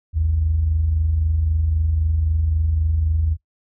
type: tone pair together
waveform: sine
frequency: 56.29 / 80.1 Hz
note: A1 / E2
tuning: +40 / -49 cents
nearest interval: tritone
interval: 611 cents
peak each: -25 / -16 dBFS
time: 0.13-3.37 s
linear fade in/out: 50 ms
effects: noise-tail reverb RT60 0.1 s tail -21 dB re dry + tanh soft clip ceiling -9 dBFS